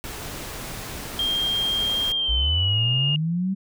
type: noise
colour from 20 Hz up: pink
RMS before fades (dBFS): -34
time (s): 0.04-2.12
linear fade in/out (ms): 0
type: click train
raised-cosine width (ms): 1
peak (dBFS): -31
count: 219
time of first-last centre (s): 1.13-3.149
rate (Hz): 108
type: tone with pitch glide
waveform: sine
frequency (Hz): 3204 to 2838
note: G7 to F7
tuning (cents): +37 to +27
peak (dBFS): -21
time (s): 1.19-3.16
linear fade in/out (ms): 2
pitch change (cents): -210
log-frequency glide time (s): 2.14-2.84
type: linear sweep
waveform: sine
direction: up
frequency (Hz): 52.2 to 196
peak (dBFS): -21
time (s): 2.28-3.55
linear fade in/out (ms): 20
effects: none